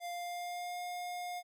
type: tone with pitch glide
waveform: square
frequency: 698.5 to 712.4 Hz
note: F5 to F5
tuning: 0 to +34 cents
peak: -39 dBFS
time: 0-1.43 s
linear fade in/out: 50 ms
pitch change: +34 cents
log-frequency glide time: 0.1-0.82 s
effects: none